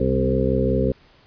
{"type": "harmonic tone with a mistuned harmonic", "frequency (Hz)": 65.41, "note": "C2", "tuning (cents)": 0, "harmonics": [1, 2, 3, 4, 6, 7, 8], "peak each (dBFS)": [-25, -25, -25, -25, -25, -25, -25], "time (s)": [0, 0.92], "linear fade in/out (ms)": 5, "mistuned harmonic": 2, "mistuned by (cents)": -28, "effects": ["pink hiss -54 dBFS RMS until 1.26 s", "resampled to 11025 Hz"]}